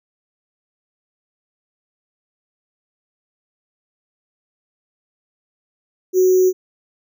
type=tone with sample-and-hold; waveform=sine; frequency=370 Hz; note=F#4; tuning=in tune; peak=-10 dBFS; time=6.13-6.53 s; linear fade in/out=50 ms; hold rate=6300 Hz; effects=none